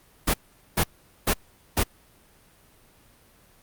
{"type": "noise bursts", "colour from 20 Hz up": "pink", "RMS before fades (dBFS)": -21, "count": 4, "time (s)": [0.27, 1.836], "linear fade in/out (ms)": 10, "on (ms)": 69, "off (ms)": 430, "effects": ["pink hiss -57 dBFS RMS until 3.62 s", "Opus 32 kbps"]}